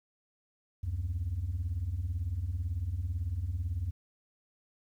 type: beating tone pair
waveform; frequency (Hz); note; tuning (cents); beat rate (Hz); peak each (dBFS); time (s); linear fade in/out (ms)
sine; 73.2 / 91.2; D2 / F#2; -5 / -24; 18; -34 / -31; 0.83-3.91; 10
effects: tanh soft clip ceiling -27 dBFS + 11-bit

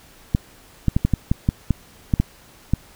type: clicks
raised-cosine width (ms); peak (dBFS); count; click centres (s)
5; -4; 11; 0.349 / 0.883 / 0.965 / 1.05 / 1.137 / 1.315 / 1.489 / 1.707 / 2.138 / 2.2 / 2.736
effects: pink hiss -49 dBFS RMS until 2.95 s

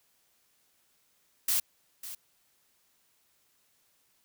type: noise with echo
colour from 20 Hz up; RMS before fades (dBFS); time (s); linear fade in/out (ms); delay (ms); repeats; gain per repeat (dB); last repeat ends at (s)
blue; -27; 1.48-1.6; 5; 550; 1; -14; 2.15
effects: white hiss -70 dBFS RMS until 4.24 s

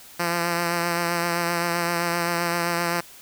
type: tone with vibrato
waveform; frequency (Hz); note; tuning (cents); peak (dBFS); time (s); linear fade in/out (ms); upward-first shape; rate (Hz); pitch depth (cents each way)
5% pulse; 171.6; F3; -30; -11; 0.19-3.01; 10; triangle; 7.7; 27
effects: white hiss -46 dBFS RMS until 3.21 s

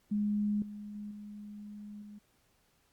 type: tone with level steps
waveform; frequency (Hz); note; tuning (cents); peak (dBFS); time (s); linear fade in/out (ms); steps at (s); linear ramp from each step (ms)
sine; 207.7; G#3; 0; -28 / -41 / -39 / -43 / -46; 0.11-2.19; 10; 0.62 / 0.95 / 1.11 / 2.02; 2
effects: pink hiss -71 dBFS RMS until 2.92 s + Opus 48 kbps

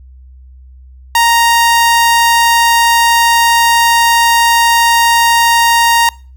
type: tone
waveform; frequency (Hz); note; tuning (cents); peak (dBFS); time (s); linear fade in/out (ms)
sawtooth; 932.3; A#5; 0; -3; 1.15-6.09; 2
effects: noise-tail reverb RT60 0.4 s tail -25 dB re dry + added 64 Hz sine -34 dBFS peak until 6.36 s

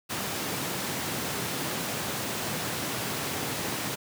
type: high-pass noise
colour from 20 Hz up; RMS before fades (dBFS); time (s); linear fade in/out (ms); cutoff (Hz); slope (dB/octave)
pink; -32; 0.09-3.96; 20; 110; 24
effects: none

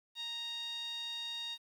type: tone with band-pass filter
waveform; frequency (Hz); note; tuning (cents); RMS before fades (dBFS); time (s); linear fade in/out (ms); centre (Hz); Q
sawtooth; 932.3; A#5; 0; -41; 0.15-1.58; 50; 3700; 6.7
effects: 11-bit

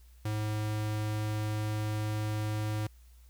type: tone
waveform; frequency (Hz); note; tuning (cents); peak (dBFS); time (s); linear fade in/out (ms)
square; 106.9; A2; -49; -31; 0.25-2.87; 5
effects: added 60 Hz sine -53 dBFS peak until 3.29 s + white hiss -67 dBFS RMS until 3.29 s

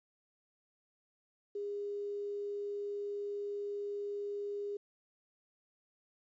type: tone with quantisation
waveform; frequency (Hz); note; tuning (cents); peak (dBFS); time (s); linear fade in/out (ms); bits
sine; 407.6; G#4; -32; -36; 1.55-4.77; 5; 11
effects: resampled to 16000 Hz

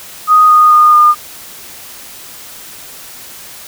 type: tone with pitch steps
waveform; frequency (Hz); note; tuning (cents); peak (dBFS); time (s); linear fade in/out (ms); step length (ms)
sine; 1244.5 / 1233.8 / 1223.1 / 1212.6; D#6 / D#6 / D#6 / D#6; 0 / -15 / -30 / -45; -3; 0.27-1.15; 50; 220
effects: white hiss -32 dBFS RMS until 3.67 s

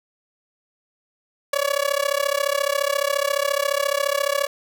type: tone with amplitude modulation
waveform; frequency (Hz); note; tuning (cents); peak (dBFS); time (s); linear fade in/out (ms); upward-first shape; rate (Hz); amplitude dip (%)
sawtooth; 566; C#5; +36; -12; 1.53-4.47; 5; sine; 34.4; 95
effects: none

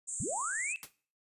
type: band-pass noise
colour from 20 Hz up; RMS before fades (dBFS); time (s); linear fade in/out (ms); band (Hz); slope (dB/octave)
white; -39; 0.07-0.74; 20; 7000 to 8600; 96
type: linear sweep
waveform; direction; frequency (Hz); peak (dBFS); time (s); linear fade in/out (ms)
sine; up; 82.41 to 2672; -34; 0.2-0.76; 0
type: noise with exponential decay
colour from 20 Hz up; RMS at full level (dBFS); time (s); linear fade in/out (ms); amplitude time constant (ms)
white; -39; 0.83-0.92; 0; 19
effects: noise-tail reverb RT60 0.4 s tail -17 dB re dry + resampled to 32000 Hz

